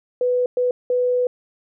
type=tone bursts at uneven times; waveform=sine; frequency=496 Hz; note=B4; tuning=7 cents sharp; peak=-16 dBFS; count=3; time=0.21-0.46 / 0.57-0.71 / 0.9-1.27 s; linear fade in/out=2 ms; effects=none